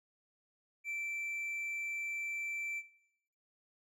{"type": "tone", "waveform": "triangle", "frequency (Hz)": 2336, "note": "D7", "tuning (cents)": -10, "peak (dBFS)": -35, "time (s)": [0.84, 2.83], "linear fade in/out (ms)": 50, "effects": ["noise-tail reverb RT60 0.8 s tail -17 dB re dry"]}